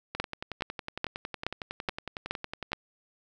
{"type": "two click trains", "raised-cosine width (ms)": 0.3, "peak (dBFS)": [-12, -19], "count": [7, 29], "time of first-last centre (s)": [[0.2, 2.732], [0.15, 2.719]], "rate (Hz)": [2.37, 10.9], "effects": []}